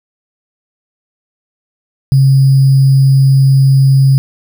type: tone with sample-and-hold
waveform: sine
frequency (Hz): 135.3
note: C#3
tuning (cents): -42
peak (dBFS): -4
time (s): 2.12-4.18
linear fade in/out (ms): 0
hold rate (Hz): 4900
effects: none